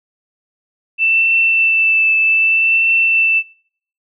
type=tone with vibrato; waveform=sine; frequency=2658 Hz; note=E7; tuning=14 cents sharp; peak=-10 dBFS; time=0.98-3.43 s; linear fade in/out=50 ms; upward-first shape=triangle; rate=0.64 Hz; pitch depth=19 cents each way; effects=noise-tail reverb RT60 0.6 s tail -24 dB re dry